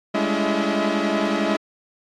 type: tone cluster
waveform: sawtooth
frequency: 202.4 / 213.3 / 287 / 336.4 / 637 Hz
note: G#3 / G#3 / D4 / E4 / D#5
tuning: -44 / +46 / -40 / +35 / +41 cents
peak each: -22 dBFS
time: 0.14-1.57 s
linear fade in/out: 10 ms
effects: low-pass 4000 Hz 12 dB/octave + AAC 64 kbps